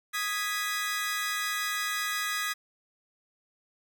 sawtooth chord, G# minor, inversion second, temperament equal, 1244.5 / 1661.2 / 1975.5 Hz, D#6 / G#6 / B6, 0 / 0 / 0 cents, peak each -30 dBFS, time 0.13-2.54 s, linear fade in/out 20 ms, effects none

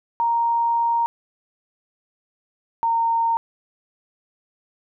sine tone pair in turn, 932.3 / 919.5 Hz, A#5 / A#5, 0 / -24 cents, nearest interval unison, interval 24 cents, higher first, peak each -17 dBFS, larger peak neither, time 0.2-1.06 / 2.83-3.37 s, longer first, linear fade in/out 0 ms, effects none

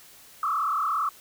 sine tone with frequency modulation, 1222 Hz, D#6, 32 cents flat, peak -23 dBFS, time 0.43-1.09 s, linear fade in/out 2 ms, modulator 37.5 Hz, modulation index 2.9, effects white hiss -51 dBFS RMS until 1.2 s

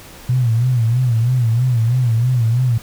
sine tone with vibrato, 120.1 Hz, B2, 48 cents flat, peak -12 dBFS, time 0.29-2.78 s, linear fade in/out 5 ms, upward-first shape sine, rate 3.1 Hz, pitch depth 120 cents each way, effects pink hiss -39 dBFS RMS until 2.82 s

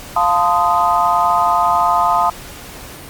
sine chord, F dominant seventh, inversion none, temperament equal with one note detuned, 698.5 / 880 / 1029.7 / 1244.5 Hz, F5 / A5 / C6 / Eb6, 0 / 0 / -28 / 0 cents, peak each -17 dBFS, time 0.16-2.3 s, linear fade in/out 5 ms, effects pink hiss -34 dBFS RMS until 3.09 s + Opus 48 kbps

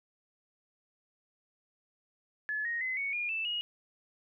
sine tone with pitch steps, 1715 / 1870.2 / 2039 / 2224 / 2425 / 2645 / 2884 Hz, A6 / A#6 / C7 / C#7 / D#7 / E7 / F#7, -45 / +5 / -45 / +5 / -45 / +5 / -45 cents, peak -31 dBFS, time 2.49-3.61 s, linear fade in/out 0 ms, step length 160 ms, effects none

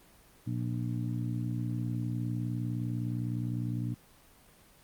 harmonic tone, 59.8 Hz, A#1, 45 cents sharp, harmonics 2 / 3 / 4 / 5, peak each -32 / -39 / -39 / -40 dBFS, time 0.46-3.95 s, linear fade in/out 20 ms, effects pink hiss -59 dBFS RMS until 4.83 s + Opus 24 kbps

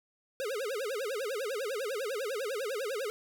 square tone with vibrato, 475.4 Hz, A#4, 34 cents sharp, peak -33 dBFS, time 0.4-3.1 s, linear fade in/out 0 ms, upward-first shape sine, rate 10 Hz, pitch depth 270 cents each way, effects none

